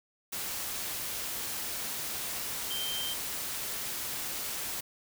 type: tone in noise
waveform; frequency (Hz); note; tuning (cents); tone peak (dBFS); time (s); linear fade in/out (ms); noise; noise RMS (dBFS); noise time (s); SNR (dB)
sine; 3138; G7; +1; -34; 2.7-3.14; 10; white; -36; 0.32-4.81; -1
effects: none